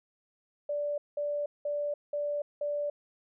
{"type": "tone bursts", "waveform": "sine", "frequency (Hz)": 584, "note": "D5", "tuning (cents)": -10, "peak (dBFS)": -29, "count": 5, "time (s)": [0.69, 2.9], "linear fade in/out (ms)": 5, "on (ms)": 290, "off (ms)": 190, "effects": []}